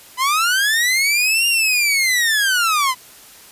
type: linear two-way sweep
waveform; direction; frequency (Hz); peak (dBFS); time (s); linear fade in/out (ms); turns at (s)
sawtooth; up then down; 987.8 to 2816 to 987.8; -11; 0.17-2.95; 50; 1.47
effects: white hiss -43 dBFS RMS until 3.51 s + resampled to 32000 Hz